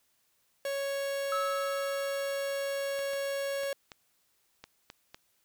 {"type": "tone", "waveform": "45% pulse", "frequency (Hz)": 554.4, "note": "C#5", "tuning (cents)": 0, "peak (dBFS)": -31, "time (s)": [0.65, 3.73], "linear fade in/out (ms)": 2}
{"type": "tone with exponential decay", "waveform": "triangle", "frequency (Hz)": 1300, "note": "E6", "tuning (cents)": -24, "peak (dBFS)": -27, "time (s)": [1.32, 3.3], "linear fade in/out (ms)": 2, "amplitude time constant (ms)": 430}
{"type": "clicks", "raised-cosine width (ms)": 0.2, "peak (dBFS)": -27, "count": 7, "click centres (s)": [2.991, 3.134, 3.634, 3.918, 4.64, 4.901, 5.145]}
{"effects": ["white hiss -72 dBFS RMS until 5.44 s"]}